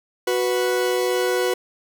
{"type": "tone pair together", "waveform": "40% pulse", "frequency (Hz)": [368.8, 492.3], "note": ["F#4", "B4"], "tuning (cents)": [-6, -6], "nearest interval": "perfect fourth", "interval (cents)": 500, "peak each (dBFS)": -21, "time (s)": [0.27, 1.54], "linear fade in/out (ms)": 5, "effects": []}